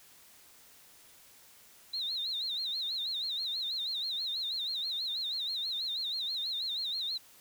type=tone with vibrato; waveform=sine; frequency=3916 Hz; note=B7; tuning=15 cents flat; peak=-32 dBFS; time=1.93-7.18 s; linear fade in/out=10 ms; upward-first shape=sine; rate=6.2 Hz; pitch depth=150 cents each way; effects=white hiss -58 dBFS RMS until 7.4 s